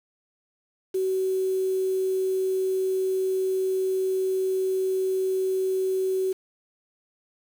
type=tone with quantisation; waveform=sine; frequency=377.5 Hz; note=F#4; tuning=35 cents sharp; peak=-22 dBFS; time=0.94-6.33 s; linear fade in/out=10 ms; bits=7; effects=none